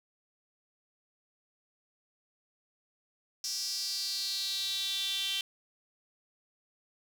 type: tone with high-pass filter sweep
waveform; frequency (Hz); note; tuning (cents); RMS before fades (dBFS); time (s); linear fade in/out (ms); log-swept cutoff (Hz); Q
sawtooth; 390; G4; -9; -34; 3.44-5.41; 2; 5400 to 3200; 6.4
effects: none